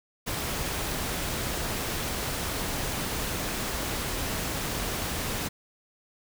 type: noise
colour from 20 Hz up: pink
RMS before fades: -31 dBFS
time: 0.26-5.49 s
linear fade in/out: 20 ms
effects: none